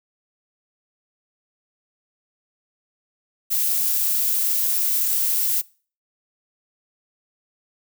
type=noise; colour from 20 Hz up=violet; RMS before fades=-21 dBFS; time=3.5-5.62 s; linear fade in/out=20 ms; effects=noise-tail reverb RT60 0.4 s tail -23 dB re dry